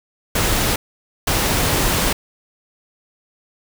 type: noise bursts at uneven times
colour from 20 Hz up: pink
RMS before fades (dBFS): -18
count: 2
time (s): 0.35-0.76 / 1.27-2.13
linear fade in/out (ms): 5
effects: none